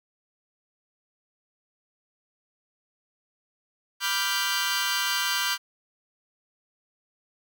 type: chord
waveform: 15% pulse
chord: G dominant seventh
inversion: first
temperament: equal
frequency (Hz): 987.8 / 1174.7 / 1396.9 / 1568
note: B5 / D6 / F6 / G6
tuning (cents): 0 / 0 / 0 / 0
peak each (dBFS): -25 / -26 / -24 / -21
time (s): 4-5.58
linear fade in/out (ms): 50
effects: none